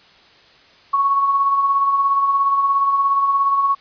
sine tone with tremolo, 1108.7 Hz, C#6, in tune, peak -12 dBFS, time 0.93-3.75 s, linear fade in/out 10 ms, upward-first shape sine, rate 17 Hz, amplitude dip 40%, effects white hiss -49 dBFS RMS until 3.8 s + resampled to 11025 Hz

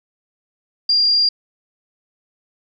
sine tone, 4788 Hz, D8, 33 cents sharp, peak -12 dBFS, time 0.89-1.29 s, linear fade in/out 5 ms, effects none

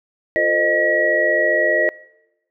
sine tone cluster, 349 / 448.6 / 521 / 616 / 1915 Hz, F4 / A4 / C5 / D#5 / A#6, -1 / +34 / -7 / -17 / +46 cents, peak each -25 / -26 / -24 / -18 / -18 dBFS, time 0.36-1.89 s, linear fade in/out 0 ms, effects noise-tail reverb RT60 1.0 s tail -24 dB re dry

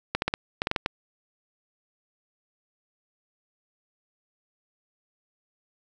clicks, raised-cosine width 0.3 ms, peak -8 dBFS, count 9, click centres 0.15 / 0.221 / 0.28 / 0.339 / 0.619 / 0.671 / 0.714 / 0.762 / 0.861 s, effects none

